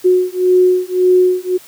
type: beating tone pair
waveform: sine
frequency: 364.6 / 366.4 Hz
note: F#4 / F#4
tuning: -25 / -17 cents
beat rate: 1.8 Hz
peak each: -12 dBFS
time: 0.04-1.58 s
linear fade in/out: 20 ms
effects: white hiss -41 dBFS RMS until 1.67 s + high-pass 100 Hz 12 dB/octave